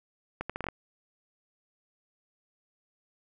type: accelerating click train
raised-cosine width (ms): 0.5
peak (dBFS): -18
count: 7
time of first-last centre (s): 0.41-0.686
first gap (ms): 86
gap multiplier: 0.74
effects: none